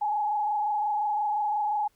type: tone with frequency modulation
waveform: sine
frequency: 839 Hz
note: G#5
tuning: 17 cents sharp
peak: -24 dBFS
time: 0.01-1.88 s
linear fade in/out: 10 ms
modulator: 25.7 Hz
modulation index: 0.98
effects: pink hiss -68 dBFS RMS until 1.95 s